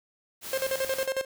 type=noise; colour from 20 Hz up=white; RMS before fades=-38 dBFS; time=0.41-1.08 s; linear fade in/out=50 ms
type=tone with tremolo; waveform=45% pulse; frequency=531 Hz; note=C5; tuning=25 cents sharp; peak=-25 dBFS; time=0.53-1.25 s; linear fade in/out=2 ms; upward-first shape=square; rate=11 Hz; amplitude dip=80%
effects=none